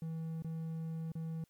triangle tone with dropouts, 162 Hz, E3, 30 cents flat, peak -35 dBFS, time 0.02-1.44 s, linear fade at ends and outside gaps 2 ms, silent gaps 0.423-0.445 / 1.119-1.153 s, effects white hiss -75 dBFS RMS until 1.49 s + MP3 96 kbps

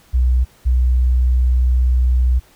sine tone pair in turn, 62.4 / 62.4 Hz, B1 / B1, +19 / +19 cents, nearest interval unison, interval 0 cents, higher neither, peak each -11 dBFS, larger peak neither, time 0.13-0.45 / 0.65-2.4 s, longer second, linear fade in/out 20 ms, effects pink hiss -51 dBFS RMS until 2.55 s

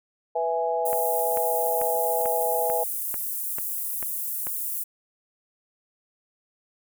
sine chord, E major, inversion second, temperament equal, 493.9 / 659.3 / 830.6 Hz, B4 / E5 / G#5, 0 / 0 / 0 cents, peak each -27 dBFS, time 0.35-2.84 s, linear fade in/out 10 ms
pink high-pass noise, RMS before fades -30 dBFS, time 0.85-4.84 s, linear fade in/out 10 ms, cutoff 11000 Hz, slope 24 dB/octave
click train, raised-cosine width 0.5 ms, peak -20 dBFS, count 9, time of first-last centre 0.93-4.47 s, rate 2.26 Hz
effects none

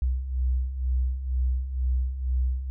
sine beating tone pair, 62 / 64.1 Hz, B1 / C2, +7 / -35 cents, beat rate 2.1 Hz, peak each -30 / -24 dBFS, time 0.02-2.7 s, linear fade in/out 0 ms, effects none

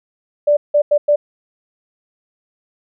sine tone bursts at uneven times, 587.3 Hz, D5, in tune, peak -9 dBFS, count 4, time 0.47-0.57 / 0.74-0.82 / 0.91-0.98 / 1.08-1.16 s, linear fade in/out 10 ms, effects none

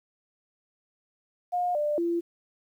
sine tone with pitch steps, 714 / 594 / 341 Hz, F5 / D5 / F4, +38 / +20 / -41 cents, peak -24 dBFS, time 1.52-2.21 s, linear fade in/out 20 ms, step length 230 ms, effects 10-bit

